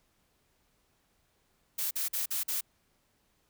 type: noise bursts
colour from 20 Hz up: blue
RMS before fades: -32 dBFS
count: 5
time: 1.78-2.61 s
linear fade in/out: 10 ms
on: 130 ms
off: 45 ms
effects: pink hiss -72 dBFS RMS until 3.49 s